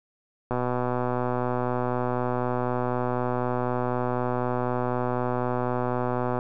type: click train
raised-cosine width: 1 ms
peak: -13 dBFS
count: 730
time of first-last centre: 0.51-6.389 s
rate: 124 Hz
effects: none